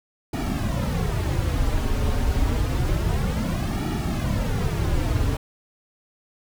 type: noise with flanger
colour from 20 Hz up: brown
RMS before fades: -23 dBFS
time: 0.33-5.37 s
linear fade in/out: 5 ms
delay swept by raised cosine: 1.9 to 6.1 ms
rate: 0.28 Hz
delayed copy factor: -0.8
effects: none